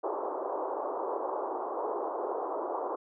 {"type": "band-pass noise", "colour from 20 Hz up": "pink", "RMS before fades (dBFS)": -34, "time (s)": [0.03, 2.96], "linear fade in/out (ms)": 10, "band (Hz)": [350, 1100], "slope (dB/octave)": 48, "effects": []}